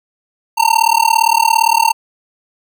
square tone with amplitude modulation, 910 Hz, A#5, 42 cents flat, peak -6 dBFS, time 0.57-1.93 s, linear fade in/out 20 ms, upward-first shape sine, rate 37.5 Hz, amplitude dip 100%, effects none

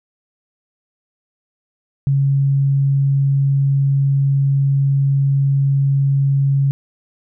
sine tone, 138.2 Hz, C#3, 5 cents flat, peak -12 dBFS, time 2.07-6.71 s, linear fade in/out 0 ms, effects none

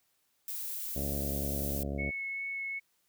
violet noise, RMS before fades -38 dBFS, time 0.48-1.83 s, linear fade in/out 0 ms
harmonic tone, 70.1 Hz, C#2, 20 cents sharp, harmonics 1 / 2 / 3 / 4 / 5 / 6 / 7 / 8 / 9 / 10, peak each -36 / -40 / -40 / -42 / -47 / -46 / -49 / -44 / -48 / -51 dBFS, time 0.95-2.11 s, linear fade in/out 20 ms
sine tone with vibrato, 2200 Hz, C#7, 14 cents flat, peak -34 dBFS, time 1.98-2.8 s, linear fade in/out 20 ms, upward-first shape sine, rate 2.6 Hz, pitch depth 8 cents each way
effects white hiss -74 dBFS RMS until 3.08 s

